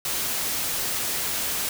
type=noise; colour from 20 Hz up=white; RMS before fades=-27 dBFS; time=0.05-1.69 s; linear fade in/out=2 ms; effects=none